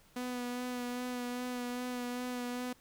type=tone with vibrato; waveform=sawtooth; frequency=246.9 Hz; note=B3; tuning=in tune; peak=-32 dBFS; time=0.16-2.73 s; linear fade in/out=5 ms; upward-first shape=sine; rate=2.5 Hz; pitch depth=19 cents each way; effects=pink hiss -64 dBFS RMS until 2.8 s